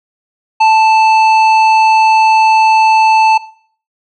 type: tone with hard clipping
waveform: triangle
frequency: 880 Hz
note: A5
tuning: in tune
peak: -7 dBFS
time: 0.6-3.38 s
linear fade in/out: 10 ms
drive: 18 dB
effects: noise-tail reverb RT60 0.5 s tail -17 dB re dry + low-pass 4000 Hz 12 dB/octave